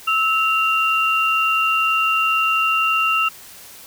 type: tone pair together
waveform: sine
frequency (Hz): 1304 / 2769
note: E6 / F7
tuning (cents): -19 / -15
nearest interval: octave + minor second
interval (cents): 1304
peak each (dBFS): -18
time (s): 0.07-3.29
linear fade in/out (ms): 10
effects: white hiss -41 dBFS RMS until 3.86 s